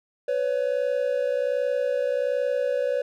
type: tone pair together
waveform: triangle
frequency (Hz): 500.7 / 562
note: B4 / C#5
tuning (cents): +24 / +24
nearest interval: major second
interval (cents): 200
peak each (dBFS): -23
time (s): 0.28-3.02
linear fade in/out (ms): 5
effects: none